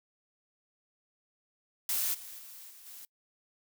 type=noise with level steps; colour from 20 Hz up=blue; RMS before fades=-31 / -46 / -49 / -53 / -48 dBFS; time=1.89-3.05 s; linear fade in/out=2 ms; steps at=2.13 / 2.38 / 2.69 / 2.85 s; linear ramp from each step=20 ms; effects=noise-tail reverb RT60 0.1 s tail -25 dB re dry